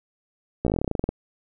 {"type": "slowing click train", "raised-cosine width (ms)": 2, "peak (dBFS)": -10, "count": 16, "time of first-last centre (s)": [0.65, 1.09], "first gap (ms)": 15, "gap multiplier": 1.09, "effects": []}